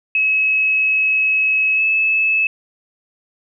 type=tone with pitch glide; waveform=sine; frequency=2571 to 2602 Hz; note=E7 to E7; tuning=-44 to -23 cents; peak=-13 dBFS; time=0.15-2.47 s; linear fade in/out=2 ms; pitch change=+21 cents; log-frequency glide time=1.75-1.82 s; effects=none